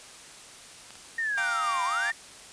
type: clicks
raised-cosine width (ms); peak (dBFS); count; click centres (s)
0.2; -28 / -30; 2; 0.906 / 0.955
type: linear two-way sweep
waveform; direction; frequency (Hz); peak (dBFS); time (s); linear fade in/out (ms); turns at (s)
sine; down then up; 1864.7 to 967 to 1864.7; -26; 1.18-2.12; 5; 1.84
type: chord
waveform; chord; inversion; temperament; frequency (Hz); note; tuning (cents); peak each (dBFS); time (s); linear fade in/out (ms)
20% pulse; G minor seventh; third; equal; 698.5 / 784 / 932.3 / 1174.7; F5 / G5 / Bb5 / D6; 0 / 0 / 0 / 0; -32; 1.37-2.11; 10
effects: white hiss -47 dBFS RMS until 2.52 s + resampled to 22050 Hz